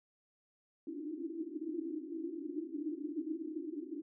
pink band-pass noise, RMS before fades -41 dBFS, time 0.87-4.02 s, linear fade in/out 5 ms, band 290 to 340 Hz, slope 96 dB/octave, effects none

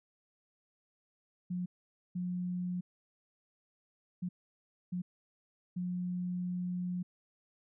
sine tone bursts at uneven times, 179.3 Hz, F3, 46 cents sharp, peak -33 dBFS, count 5, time 1.5-1.66 / 2.15-2.81 / 4.22-4.29 / 4.92-5.02 / 5.76-7.03 s, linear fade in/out 10 ms, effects none

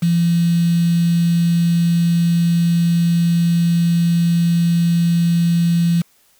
sine tone with quantisation, 170 Hz, F3, 46 cents flat, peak -12 dBFS, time 0.02-6.02 s, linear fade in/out 10 ms, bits 5, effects white hiss -56 dBFS RMS until 6.39 s

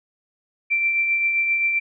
sine tone with tremolo, 2349 Hz, D7, in tune, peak -16 dBFS, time 0.7-1.8 s, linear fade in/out 20 ms, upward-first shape triangle, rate 7.6 Hz, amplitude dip 40%, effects none

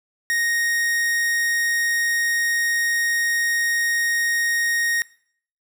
45% pulse tone, 1864.7 Hz, A#6, in tune, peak -19 dBFS, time 0.3-5.02 s, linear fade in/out 0 ms, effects noise-tail reverb RT60 0.6 s tail -22 dB re dry

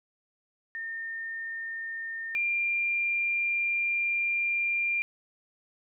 sine tone pair in turn, 1819 / 2389 Hz, A#6 / D7, -43 / +29 cents, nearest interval perfect fourth, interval 472 cents, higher second, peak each -33 / -25 dBFS, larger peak second, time 0.75-2.35 / 2.35-5.02 s, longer second, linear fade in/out 0 ms, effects none

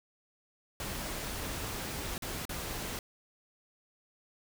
pink noise with dropouts, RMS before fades -38 dBFS, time 0.8-2.99 s, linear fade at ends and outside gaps 1 ms, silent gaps 2.18-2.222 / 2.453-2.493 s, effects none

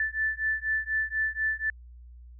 sine beating tone pair, 1755 / 1759.1 Hz, A6 / A6, -5 / -1 cents, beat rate 4.1 Hz, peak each -29 dBFS, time 0-1.7 s, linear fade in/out 2 ms, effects added 60 Hz sine -45 dBFS peak until 2.39 s

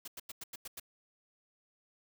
white noise bursts, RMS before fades -44 dBFS, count 7, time 0.05-0.798 s, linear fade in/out 5 ms, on 28 ms, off 92 ms, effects none

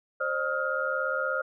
sine tone cluster, 529 / 606 / 1274 / 1411 Hz, C5 / D#5 / D#6 / F6, +19 / -46 / +41 / +17 cents, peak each -31 / -35 / -34 / -29 dBFS, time 0.2-1.42 s, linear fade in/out 10 ms, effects none

